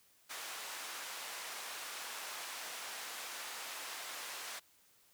pink band-pass noise, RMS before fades -45 dBFS, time 0.29-4.6 s, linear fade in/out 20 ms, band 880 to 13000 Hz, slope 12 dB/octave, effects white hiss -68 dBFS RMS until 5.13 s

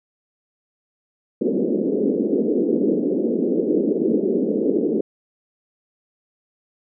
white band-pass noise, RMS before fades -20 dBFS, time 1.41-5.01 s, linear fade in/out 5 ms, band 200 to 460 Hz, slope 48 dB/octave, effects none

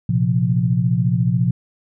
sine chord, Bb suspended second, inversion none, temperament equal, 116.54 / 130.81 / 174.61 Hz, Bb2 / C3 / F3, 0 / 0 / 0 cents, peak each -19 dBFS, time 0.09-1.51 s, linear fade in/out 5 ms, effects none

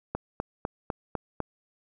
click train, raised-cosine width 1 ms, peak -15 dBFS, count 6, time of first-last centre 0.15-1.403 s, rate 3.99 Hz, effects none

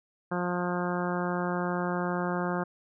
harmonic tone, 177.5 Hz, F3, 28 cents sharp, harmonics 1 / 2 / 3 / 4 / 5 / 6 / 7 / 8 / 9, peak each -31 / -34 / -36 / -37 / -38 / -39 / -39 / -40 / -41 dBFS, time 0.31-2.64 s, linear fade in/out 10 ms, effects none

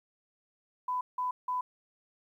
sine tone bursts, 1000 Hz, B5, 21 cents sharp, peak -29 dBFS, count 3, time 0.88-1.61 s, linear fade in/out 5 ms, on 130 ms, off 170 ms, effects 11-bit

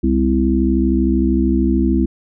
harmonic tone with a mistuned harmonic, 66.3 Hz, C2, 23 cents sharp, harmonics 1 / 3 / 4 / 5, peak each -18 / -18 / -18 / -18 dBFS, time 0.03-2.06 s, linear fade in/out 10 ms, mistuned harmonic 4, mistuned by -45 cents, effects none

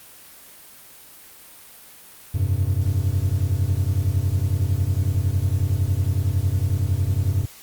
triangle chord, F suspended second, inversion none, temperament just, 87.31 / 98.22 / 130.96 Hz, F2 / G2 / C3, 0 / +4 / +2 cents, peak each -21 / -19 / -25 dBFS, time 2.34-7.46 s, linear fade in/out 10 ms, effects white hiss -45 dBFS RMS until 7.62 s + Opus 32 kbps

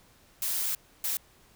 blue noise bursts at uneven times, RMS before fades -30 dBFS, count 2, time 0.42-0.75 / 1.04-1.17 s, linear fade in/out 2 ms, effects pink hiss -60 dBFS RMS until 1.55 s

